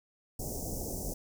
pink band-stop noise, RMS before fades -37 dBFS, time 0.39-1.14 s, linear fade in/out 5 ms, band 750 to 5600 Hz, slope 48 dB/octave, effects none

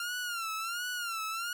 sawtooth tone with vibrato, 1386 Hz, F6, 14 cents flat, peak -30 dBFS, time 0-1.53 s, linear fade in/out 2 ms, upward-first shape sine, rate 1.4 Hz, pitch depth 110 cents each way, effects none

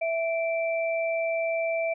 sine tone pair together, 659.3 / 2339 Hz, E5 / D7, 0 / -8 cents, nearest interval octave + minor seventh, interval 2192 cents, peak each -25 / -32 dBFS, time 0.01-1.94 s, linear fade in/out 10 ms, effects none

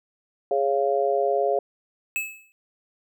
sine chord, Db major, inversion second, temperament just, 415.8 / 554.4 / 693 Hz, Ab4 / Db5 / F5, +2 / 0 / -14 cents, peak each -24 dBFS, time 0.51-1.59 s, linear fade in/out 2 ms
square tone with exponential decay, 2598 Hz, E7, 26 cents flat, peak -22 dBFS, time 2.16-2.52 s, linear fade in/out 0 ms, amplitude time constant 77 ms
effects none

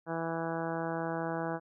harmonic tone, 164.81 Hz, E3, in tune, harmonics 1 / 2 / 3 / 4 / 5 / 6 / 7 / 8 / 9 / 10, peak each -39 / -38 / -39 / -39 / -40 / -44 / -46 / -48 / -44 / -49 dBFS, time 0.06-1.6 s, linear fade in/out 50 ms, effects none

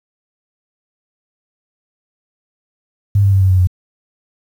sine tone with pitch steps, 100.7 / 98.63 / 96.6 / 94.61 / 92.66 / 90.76 Hz, G2 / G2 / G2 / F#2 / F#2 / F#2, +47 / +11 / -25 / +39 / +3 / -33 cents, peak -8 dBFS, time 3.15-3.672 s, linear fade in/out 5 ms, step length 87 ms, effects 7-bit

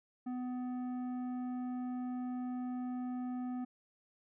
sine tone with tanh clipping, 250 Hz, B3, 21 cents sharp, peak -38 dBFS, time 0.26-3.65 s, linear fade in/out 10 ms, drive 10 dB, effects none

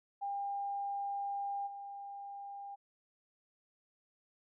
sine tone with level steps, 801 Hz, G5, 37 cents sharp, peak -35 / -43 dBFS, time 0.21-2.76 s, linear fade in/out 20 ms, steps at 1.66 s, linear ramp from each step 20 ms, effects none

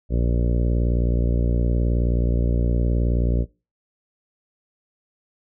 harmonic tone, 59.1 Hz, A#1, 24 cents sharp, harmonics 1 / 2 / 3 / 4 / 5 / 6 / 7 / 8 / 9 / 10, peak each -19 / -25 / -29 / -31 / -33 / -35 / -36 / -37 / -38 / -39 dBFS, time 0.09-3.46 s, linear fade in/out 50 ms, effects noise-tail reverb RT60 0.3 s tail -22 dB re dry

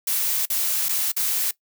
blue noise with dropouts, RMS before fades -23 dBFS, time 0.07-1.51 s, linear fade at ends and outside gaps 5 ms, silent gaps 0.456-0.5 / 0.886-0.891 / 1.119-1.164 s, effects noise-tail reverb RT60 0.1 s tail -19 dB re dry

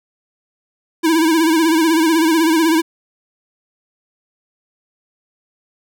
square tone with vibrato, 323.4 Hz, E4, 33 cents flat, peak -12 dBFS, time 1.03-2.82 s, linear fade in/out 20 ms, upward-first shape sine, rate 16 Hz, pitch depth 75 cents each way, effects none

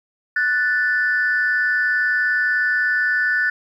sine tone pair together, 1481.7 / 1762 Hz, F#6 / A6, +2 / +2 cents, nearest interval minor third, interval 300 cents, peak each -18 dBFS, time 0.36-3.5 s, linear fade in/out 5 ms, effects tanh soft clip ceiling -10 dBFS + 9-bit

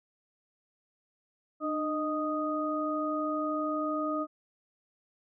sine tone cluster, 302.1 / 621 / 1243 Hz, D4 / D#5 / D#6, +49 / -3 / -2 cents, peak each -32 / -34 / -33 dBFS, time 1.6-4.27 s, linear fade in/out 50 ms, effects none

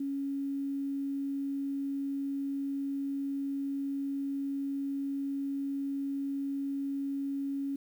sine tone with quantisation, 277.2 Hz, C#4, in tune, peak -31 dBFS, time 0-7.76 s, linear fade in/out 5 ms, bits 10, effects none

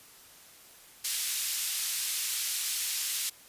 white band-pass noise, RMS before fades -32 dBFS, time 1.04-3.3 s, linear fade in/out 10 ms, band 2600 to 13000 Hz, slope 12 dB/octave, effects white hiss -54 dBFS RMS until 3.48 s + resampled to 32000 Hz

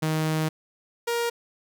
sawtooth tone pair in turn, 157 / 470.5 Hz, D#3 / A#4, +16 / +16 cents, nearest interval octave + perfect fifth, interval 1900 cents, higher second, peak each -19 / -20 dBFS, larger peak first, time 0.02-0.49 / 1.07-1.3 s, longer first, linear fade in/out 10 ms, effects none

